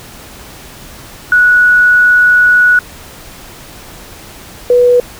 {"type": "tone pair in turn", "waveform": "sine", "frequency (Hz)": [1468, 489.9], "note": ["F#6", "B4"], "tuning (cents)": [-14, -14], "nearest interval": "octave + perfect fifth", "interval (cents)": 1900, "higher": "first", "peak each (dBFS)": -4, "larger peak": "neither", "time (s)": [[1.32, 2.79], [4.7, 5]], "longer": "first", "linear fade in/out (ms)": 2, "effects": ["pink hiss -33 dBFS RMS until 5.19 s"]}